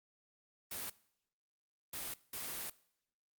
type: noise bursts at uneven times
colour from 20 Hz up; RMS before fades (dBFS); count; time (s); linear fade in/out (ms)
white; -42; 3; 0.71-0.9 / 1.93-2.14 / 2.33-2.7; 5
effects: noise-tail reverb RT60 0.7 s tail -21 dB re dry + Opus 32 kbps